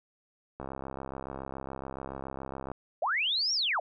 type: click train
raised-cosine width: 1 ms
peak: -24 dBFS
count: 143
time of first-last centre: 0.6-2.716 s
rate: 67.1 Hz
type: linear two-way sweep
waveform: sine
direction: up then down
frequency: 539 to 5690 to 539 Hz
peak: -26 dBFS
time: 3.02-3.8 s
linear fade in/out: 5 ms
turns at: 3.53 s
effects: none